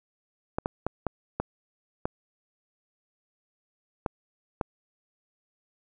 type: clicks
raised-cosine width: 1 ms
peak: -13 dBFS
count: 8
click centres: 0.585 / 0.659 / 0.866 / 1.067 / 1.4 / 2.055 / 4.062 / 4.612 s
effects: none